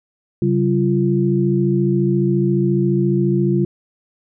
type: tone cluster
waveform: sine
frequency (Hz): 136.8 / 191.2 / 345.7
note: C#3 / G3 / F4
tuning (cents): -23 / -43 / -18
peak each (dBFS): -18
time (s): 0.42-3.65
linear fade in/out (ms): 2
effects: none